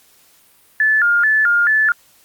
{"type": "tone with vibrato", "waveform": "sine", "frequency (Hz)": 1568, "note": "G6", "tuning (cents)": 0, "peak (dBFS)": -11, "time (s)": [0.8, 1.92], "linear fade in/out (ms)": 2, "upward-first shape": "square", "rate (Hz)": 2.3, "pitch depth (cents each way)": 180, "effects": ["white hiss -52 dBFS RMS until 2.24 s", "Opus 48 kbps"]}